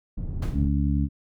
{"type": "low-pass noise", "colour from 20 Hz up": "pink", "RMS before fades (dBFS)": -30, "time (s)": [0.17, 0.69], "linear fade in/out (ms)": 10, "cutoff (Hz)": 160, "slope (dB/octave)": 12}
{"type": "noise with exponential decay", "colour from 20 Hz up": "brown", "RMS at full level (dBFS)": -25, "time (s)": [0.42, 0.73], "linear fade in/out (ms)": 5, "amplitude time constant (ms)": 67}
{"type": "harmonic tone", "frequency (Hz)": 70.6, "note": "C#2", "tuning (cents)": 32, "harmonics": [1, 2, 3, 4], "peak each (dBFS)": [-23, -26, -28, -29], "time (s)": [0.53, 1.09], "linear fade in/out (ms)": 50}
{"effects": []}